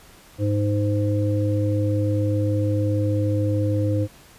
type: harmonic tone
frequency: 103.3 Hz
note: G#2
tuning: 9 cents flat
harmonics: 1 / 3 / 5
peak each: -20 / -25 / -27 dBFS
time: 0.38-4.08 s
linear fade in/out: 50 ms
effects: pink hiss -49 dBFS RMS until 4.38 s + resampled to 32000 Hz